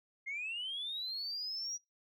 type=linear sweep; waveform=sine; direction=up; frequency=2093 to 5790 Hz; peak=-36 dBFS; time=0.26-1.78 s; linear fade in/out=20 ms; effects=noise-tail reverb RT60 0.2 s tail -24 dB re dry + tanh soft clip ceiling -33 dBFS